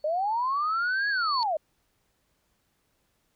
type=tone with exponential growth; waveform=sine; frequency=4435 Hz; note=C#8; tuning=in tune; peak=-27 dBFS; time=0-1.43 s; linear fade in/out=0 ms; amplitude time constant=310 ms
type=linear two-way sweep; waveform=sine; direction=up then down; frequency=587.3 to 1686 to 587.3 Hz; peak=-24 dBFS; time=0.04-1.57 s; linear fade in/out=5 ms; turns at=1.09 s
effects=pink hiss -72 dBFS RMS until 3.35 s